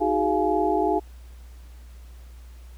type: tone cluster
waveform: sine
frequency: 315.1 / 373.4 / 415.9 / 694 / 845 Hz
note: D#4 / F#4 / G#4 / F5 / G#5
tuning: +22 / +16 / +2 / -11 / +30 cents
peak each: -26 dBFS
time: 0-1 s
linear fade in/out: 20 ms
effects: added 60 Hz sine -41 dBFS peak until 2.77 s + pink hiss -57 dBFS RMS until 2.77 s